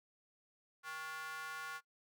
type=tone with high-pass filter; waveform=square; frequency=158.1 Hz; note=D#3; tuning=28 cents sharp; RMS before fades=-45 dBFS; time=0.83-1.81 s; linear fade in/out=50 ms; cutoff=1300 Hz; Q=4.4; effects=noise-tail reverb RT60 0.1 s tail -21 dB re dry